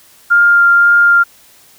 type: tone with vibrato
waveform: sine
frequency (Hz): 1400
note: F6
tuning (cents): +4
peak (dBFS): -5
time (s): 0.3-1.24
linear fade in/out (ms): 20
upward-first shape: sine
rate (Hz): 1.9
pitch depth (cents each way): 8
effects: white hiss -45 dBFS RMS until 1.78 s